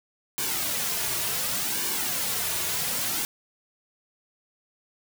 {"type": "noise with flanger", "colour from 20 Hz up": "white", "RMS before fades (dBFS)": -28, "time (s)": [0.38, 3.25], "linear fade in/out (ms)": 0, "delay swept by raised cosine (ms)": [1.5, 3.9], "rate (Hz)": 0.68, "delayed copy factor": -0.65, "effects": []}